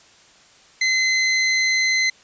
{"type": "tone", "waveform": "sawtooth", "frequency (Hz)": 2053, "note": "C7", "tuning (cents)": -33, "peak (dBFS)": -13, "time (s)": [0.81, 2.1], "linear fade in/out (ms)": 5, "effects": ["white hiss -51 dBFS RMS until 2.23 s", "resampled to 16000 Hz"]}